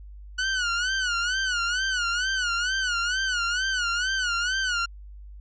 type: tone with vibrato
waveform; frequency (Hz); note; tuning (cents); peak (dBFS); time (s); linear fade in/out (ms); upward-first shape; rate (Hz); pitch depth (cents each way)
sawtooth; 1471; F#6; -11; -20; 0.38-4.86; 10; sine; 2.2; 110
effects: added 50 Hz sine -40 dBFS peak until 5.4 s + resampled to 16000 Hz